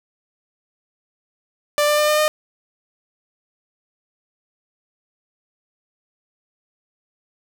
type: tone with pitch steps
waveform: sawtooth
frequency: 590 / 595.1 / 600.3 / 605.5 / 610.8 Hz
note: D5 / D5 / D5 / D#5 / D#5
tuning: +8 / +23 / +38 / -47 / -32 cents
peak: -11 dBFS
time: 1.78-2.28 s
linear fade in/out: 0 ms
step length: 100 ms
effects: none